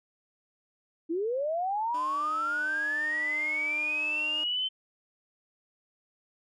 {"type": "linear sweep", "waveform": "sine", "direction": "up", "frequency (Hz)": [311.1, 3087], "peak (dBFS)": -27, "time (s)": [1.09, 4.69], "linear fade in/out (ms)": 20}
{"type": "tone", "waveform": "15% pulse", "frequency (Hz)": 303.8, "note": "D#4", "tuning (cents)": -41, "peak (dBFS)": -36, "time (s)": [1.94, 4.44], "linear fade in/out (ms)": 5}
{"effects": ["resampled to 24000 Hz"]}